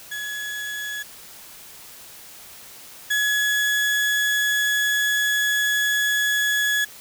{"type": "tone pair in turn", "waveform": "35% pulse", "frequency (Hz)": [1689, 1689], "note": ["G#6", "G#6"], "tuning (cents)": [29, 29], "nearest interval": "unison", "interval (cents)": 0, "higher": "neither", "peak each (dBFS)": [-26, -17], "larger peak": "second", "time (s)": [[0.11, 1.03], [3.1, 6.85]], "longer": "second", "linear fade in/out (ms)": 10, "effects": ["white hiss -43 dBFS RMS until 7 s"]}